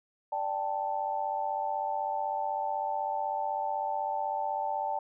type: chord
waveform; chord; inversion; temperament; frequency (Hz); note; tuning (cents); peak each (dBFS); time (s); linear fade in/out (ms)
sine; D suspended fourth; none; equal; 587.3 / 784 / 880; D5 / G5 / A5; 0 / 0 / 0; -37 / -33 / -32; 0.32-4.99; 5
effects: none